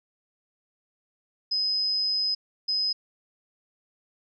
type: tone bursts at uneven times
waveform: sine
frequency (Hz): 5050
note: D#8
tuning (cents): +25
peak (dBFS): -23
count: 2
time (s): 1.51-2.35 / 2.68-2.93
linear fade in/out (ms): 10
effects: none